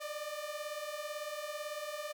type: beating tone pair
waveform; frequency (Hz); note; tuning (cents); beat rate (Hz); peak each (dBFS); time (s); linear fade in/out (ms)
sawtooth; 587 / 605; D5 / D#5; -1 / -49; 18; -39 / -37; 0-2.13; 20
effects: none

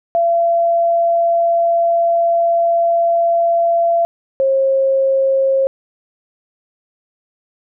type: tone pair in turn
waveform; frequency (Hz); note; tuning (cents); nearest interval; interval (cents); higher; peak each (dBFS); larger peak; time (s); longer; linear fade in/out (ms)
sine; 679 / 537.4; F5 / C5; -49 / +46; major third; 405; first; -11; neither; 0.15-4.05 / 4.4-5.67; first; 0
effects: none

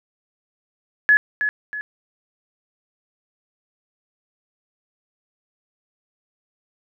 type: tone with echo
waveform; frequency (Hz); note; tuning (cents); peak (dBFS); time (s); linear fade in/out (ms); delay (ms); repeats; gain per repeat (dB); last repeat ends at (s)
sine; 1700; G#6; +40; -10; 1.09-1.17; 0; 320; 2; -8; 1.81
effects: none

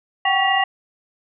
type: tone cluster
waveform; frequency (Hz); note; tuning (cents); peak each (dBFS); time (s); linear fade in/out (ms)
sine; 746 / 780 / 1120 / 1937 / 2811; F#5 / G5 / C#6 / B6 / F7; +14 / -9 / +18 / -34 / +11; -25 / -19 / -25 / -20 / -23; 0.25-0.64; 5
effects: none

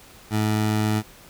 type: tone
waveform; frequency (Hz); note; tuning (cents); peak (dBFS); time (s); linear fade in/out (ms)
20% pulse; 107.4; A2; -41; -15; 0.3-1.03; 50
effects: pink hiss -48 dBFS RMS until 1.29 s

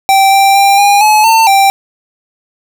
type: tone with pitch steps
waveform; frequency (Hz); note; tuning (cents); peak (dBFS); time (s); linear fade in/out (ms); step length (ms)
square; 779 / 785 / 793 / 810 / 855 / 899 / 785; G5 / G5 / G5 / G#5 / A5 / A5 / G5; -11 / +2 / +20 / -43 / -50 / +37 / +2; -5; 0.09-1.7; 0; 230
effects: none

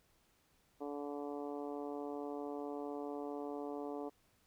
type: harmonic tone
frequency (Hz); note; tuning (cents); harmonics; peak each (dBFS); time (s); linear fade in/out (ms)
144.5; D3; -28; 2 / 3 / 4 / 5 / 6 / 7 / 8; -44 / -44 / -49 / -49 / -53 / -56 / -58; 0.8-4.1; 20
effects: pink hiss -73 dBFS RMS until 4.46 s

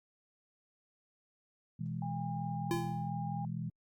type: chord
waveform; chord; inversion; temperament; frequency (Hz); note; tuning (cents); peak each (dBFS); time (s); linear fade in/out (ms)
sine; E major; second; equal with one note detuned; 123.47 / 163.3 / 207.7; B2 / E3 / G#3; 0 / -16 / 0; -40 / -38 / -43; 1.79-3.7; 10
type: tone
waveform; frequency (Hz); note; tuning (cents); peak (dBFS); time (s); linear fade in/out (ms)
sine; 809; G#5; -46; -40; 2.02-3.45; 2
type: tone with exponential decay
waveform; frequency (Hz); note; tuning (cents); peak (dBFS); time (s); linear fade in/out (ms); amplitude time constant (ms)
square; 340.8; F4; -42; -30; 2.71-3.1; 0; 83
effects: Opus 48 kbps

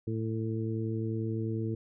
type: harmonic tone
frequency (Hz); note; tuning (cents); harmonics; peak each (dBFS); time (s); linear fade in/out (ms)
111.4; A2; +22; 1 / 2 / 3 / 4; -32 / -37 / -36 / -40; 0.07-1.75; 5
effects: none

